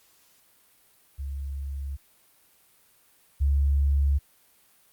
sine tone pair in turn, 69.3 / 70.15 Hz, C#2 / C#2, 0 / +21 cents, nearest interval unison, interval 21 cents, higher second, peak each -30 / -19 dBFS, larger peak second, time 1.18-1.97 / 3.4-4.19 s, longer neither, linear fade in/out 20 ms, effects white hiss -61 dBFS RMS until 4.92 s + Opus 48 kbps

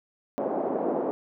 white band-pass noise, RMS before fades -28 dBFS, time 0.38-1.11 s, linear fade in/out 0 ms, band 240 to 680 Hz, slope 24 dB/octave, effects none

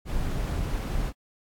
brown noise, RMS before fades -28 dBFS, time 0.05-1.13 s, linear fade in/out 50 ms, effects AAC 64 kbps

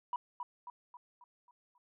sine tone with echo, 976 Hz, B5, 21 cents flat, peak -31 dBFS, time 0.13-0.16 s, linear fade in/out 2 ms, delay 270 ms, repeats 6, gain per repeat -6 dB, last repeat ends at 1.78 s, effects tanh soft clip ceiling -29 dBFS

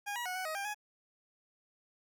20% pulse tone with pitch steps, 816 / 962 / 733 / 745 / 630 / 797 / 837 Hz, G#5 / B5 / F#5 / F#5 / D#5 / G5 / G#5, -31 / -46 / -16 / +12 / +21 / +28 / +13 cents, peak -31 dBFS, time 0.06-0.746 s, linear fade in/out 20 ms, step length 98 ms, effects none

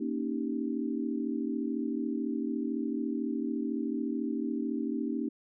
sine chord, Eb dominant seventh, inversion second, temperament equal, 233.1 / 277.2 / 311.1 / 392 Hz, Bb3 / Db4 / Eb4 / G4, 0 / 0 / 0 / 0 cents, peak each -34 / -34 / -35 / -40 dBFS, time 0-5.29 s, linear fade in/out 10 ms, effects none

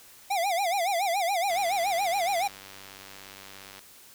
square tone with vibrato, 738 Hz, F#5, 5 cents flat, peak -25 dBFS, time 0.3-2.48 s, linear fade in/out 10 ms, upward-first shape sine, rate 7.1 Hz, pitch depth 180 cents each way
click train, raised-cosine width 0.2 ms, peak -27 dBFS, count 224, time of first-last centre 1.5-3.792 s, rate 97.3 Hz
effects white hiss -52 dBFS RMS until 4.14 s

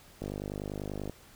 click train, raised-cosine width 2 ms, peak -23 dBFS, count 45, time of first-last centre 0.22-1.096 s, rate 50.2 Hz, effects pink hiss -56 dBFS RMS until 1.35 s

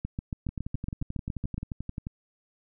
two click trains, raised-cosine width 5 ms, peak -21 / -19 dBFS, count 19 / 12, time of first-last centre 0.49-2.069 / 0.05-1.58 s, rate 11.4 / 7.19 Hz, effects none

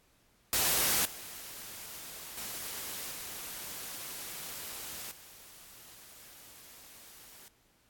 white noise with level steps, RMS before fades -28 / -45 / -40 / -42 / -53 dBFS, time 0.53-7.48 s, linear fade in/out 0 ms, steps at 1.05 / 2.37 / 3.11 / 5.11 s, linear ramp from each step 5 ms, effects pink hiss -68 dBFS RMS until 7.89 s + AAC 64 kbps

